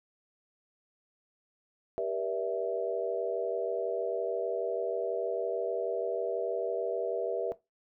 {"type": "chord", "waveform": "sine", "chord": "E half-diminished seventh", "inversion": "first", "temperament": "equal with one note detuned", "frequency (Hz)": [392, 478.4, 587.3, 659.3], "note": ["G4", "Bb4", "D5", "E5"], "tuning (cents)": [0, 45, 0, 0], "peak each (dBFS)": [-36, -34, -38, -32], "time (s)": [1.98, 7.52], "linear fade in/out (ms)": 0, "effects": ["noise-tail reverb RT60 0.2 s tail -17 dB re dry"]}